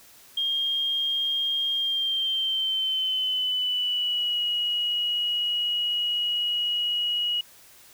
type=tone with pitch glide; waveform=sine; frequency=3222 to 2904 Hz; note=G7 to F#7; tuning=+47 to -33 cents; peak=-23 dBFS; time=0.37-7.41 s; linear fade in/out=5 ms; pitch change=-180 cents; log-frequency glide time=1.72-4.41 s; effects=white hiss -52 dBFS RMS until 7.93 s